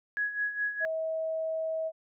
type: tone with tremolo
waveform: sine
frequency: 1672 Hz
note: G#6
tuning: 11 cents sharp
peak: -26 dBFS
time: 0.17-0.85 s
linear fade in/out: 0 ms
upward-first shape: sine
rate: 4.8 Hz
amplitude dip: 70%
type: tone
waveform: sine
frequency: 642 Hz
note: E5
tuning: 46 cents flat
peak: -29 dBFS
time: 0.8-1.92 s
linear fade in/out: 50 ms
effects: none